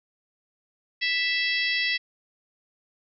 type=harmonic tone; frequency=659.3 Hz; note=E5; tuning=in tune; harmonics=3 / 4 / 5 / 6 / 7 / 8; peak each=-26 / -29 / -31 / -34 / -33 / -34 dBFS; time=1.01-1.98 s; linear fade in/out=20 ms; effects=none